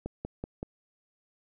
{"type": "click train", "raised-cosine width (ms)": 2, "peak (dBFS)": -21, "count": 4, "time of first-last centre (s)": [0.06, 0.629], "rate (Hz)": 5.27, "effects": []}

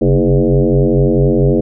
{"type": "tone with frequency modulation", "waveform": "sine", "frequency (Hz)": 135, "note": "C#3", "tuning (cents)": -45, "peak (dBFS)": -8, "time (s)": [0.01, 1.61], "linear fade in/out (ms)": 10, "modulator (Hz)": 91.5, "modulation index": 4.2, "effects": []}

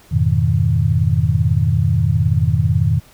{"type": "chord", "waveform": "sine", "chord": "F half-diminished seventh", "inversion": "none", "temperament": "equal with one note detuned", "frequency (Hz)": [87.31, 104.97, 123.47, 155.56], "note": ["F2", "Ab2", "Cb3", "Eb3"], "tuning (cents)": [0, 19, 0, 0], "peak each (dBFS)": -18, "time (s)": [0.11, 3], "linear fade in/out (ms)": 20, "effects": ["pink hiss -48 dBFS RMS until 3.13 s"]}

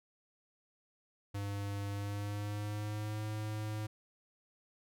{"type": "tone with pitch glide", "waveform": "square", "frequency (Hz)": [100.7, 107.31], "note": ["G2", "A2"], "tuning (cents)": [47, -43], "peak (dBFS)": -37, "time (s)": [1.34, 3.87], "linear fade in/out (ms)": 10, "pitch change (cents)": 110, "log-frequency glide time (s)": [1.92, 3.24], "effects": []}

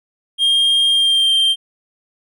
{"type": "tone with pitch glide", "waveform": "triangle", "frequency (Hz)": [3217, 3162], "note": ["G7", "G7"], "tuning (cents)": [44, 14], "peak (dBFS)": -10, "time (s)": [0.38, 1.56], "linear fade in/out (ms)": 50, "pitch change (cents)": -30, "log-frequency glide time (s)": [0.88, 1.32], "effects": []}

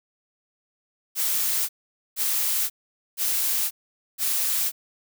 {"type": "noise bursts", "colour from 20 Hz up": "blue", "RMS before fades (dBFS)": -24, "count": 4, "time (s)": [1.15, 4.72], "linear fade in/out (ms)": 50, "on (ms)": 540, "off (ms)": 470, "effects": []}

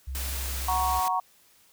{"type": "tone with vibrato", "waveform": "sine", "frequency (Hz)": 66, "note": "C2", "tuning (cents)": 16, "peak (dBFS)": -31, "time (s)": [0.07, 1], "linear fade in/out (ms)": 10, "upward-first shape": "square", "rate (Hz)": 1.6, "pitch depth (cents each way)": 11}
{"type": "noise", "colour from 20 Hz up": "white", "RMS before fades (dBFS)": -35, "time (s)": [0.15, 1.08], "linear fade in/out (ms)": 0}
{"type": "chord", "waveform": "sine", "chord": "F# major", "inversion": "none", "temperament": "equal with one note detuned", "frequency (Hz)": [740, 938.8, 1108.7], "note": ["F#5", "A#5", "C#6"], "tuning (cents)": [0, 12, 0], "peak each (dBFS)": -28, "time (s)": [0.68, 1.2], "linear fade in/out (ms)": 5}
{"effects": ["white hiss -60 dBFS RMS until 1.72 s"]}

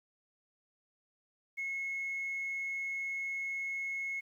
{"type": "tone", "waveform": "sine", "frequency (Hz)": 2178, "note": "C#7", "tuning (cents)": -31, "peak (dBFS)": -33, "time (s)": [1.57, 4.21], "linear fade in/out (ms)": 20, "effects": ["tanh soft clip ceiling -31 dBFS", "11-bit"]}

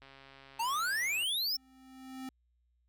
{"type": "click train", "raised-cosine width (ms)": 0.3, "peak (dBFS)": -38, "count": 166, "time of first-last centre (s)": [0.02, 1.233], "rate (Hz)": 136}
{"type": "exponential sweep", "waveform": "square", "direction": "up", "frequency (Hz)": [873, 5480], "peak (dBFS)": -31, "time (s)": [0.59, 1.57], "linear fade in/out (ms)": 10}
{"type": "tone with exponential growth", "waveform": "square", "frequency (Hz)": 261.6, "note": "C4", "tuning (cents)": 0, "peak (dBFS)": -39, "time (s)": [1.18, 2.29], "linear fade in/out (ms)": 2, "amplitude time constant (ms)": 240}
{"effects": ["added 60 Hz sine -70 dBFS peak until 2.88 s"]}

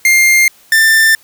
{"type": "tone pair in turn", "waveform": "45% pulse", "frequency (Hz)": [2113, 1784], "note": ["C7", "A6"], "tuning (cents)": [16, 23], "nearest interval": "minor third", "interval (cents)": 293, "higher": "first", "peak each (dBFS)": -6, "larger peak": "neither", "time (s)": [[0.05, 0.48], [0.72, 1.15]], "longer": "neither", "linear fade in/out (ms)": 2, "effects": ["white hiss -46 dBFS RMS until 1.23 s"]}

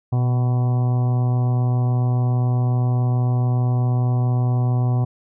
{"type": "harmonic tone with a mistuned harmonic", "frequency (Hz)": 124.8, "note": "B2", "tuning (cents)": 19, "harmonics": [1, 2, 3, 4, 5, 6, 7, 8, 9], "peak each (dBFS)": [-16, -30, -35, -40, -38, -34, -44, -40, -45], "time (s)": [0.12, 5.05], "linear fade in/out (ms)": 10, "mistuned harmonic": 1, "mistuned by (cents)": -36, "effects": []}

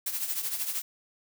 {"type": "noise with tremolo", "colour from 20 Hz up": "blue", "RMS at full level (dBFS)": -29, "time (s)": [0.06, 0.82], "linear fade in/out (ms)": 5, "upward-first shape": "triangle", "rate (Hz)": 13, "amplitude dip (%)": 70, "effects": []}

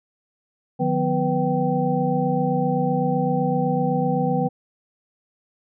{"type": "tone cluster", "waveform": "sine", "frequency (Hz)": [152.8, 180.6, 248.7, 493.6, 774], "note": ["D#3", "F#3", "B3", "B4", "G5"], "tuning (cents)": [-31, -42, 12, -1, -22], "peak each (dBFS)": -25, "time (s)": [0.79, 4.49], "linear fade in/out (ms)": 20, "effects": []}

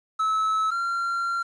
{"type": "tone pair in turn", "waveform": "triangle", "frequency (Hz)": [1299, 1376.2], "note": ["E6", "F6"], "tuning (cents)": [-26, -26], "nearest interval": "minor second", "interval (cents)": 100, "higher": "second", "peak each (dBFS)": [-19, -22], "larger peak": "first", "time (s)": [[0.19, 0.71], [0.71, 1.43]], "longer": "second", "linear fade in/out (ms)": 10, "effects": ["resampled to 22050 Hz", "9-bit"]}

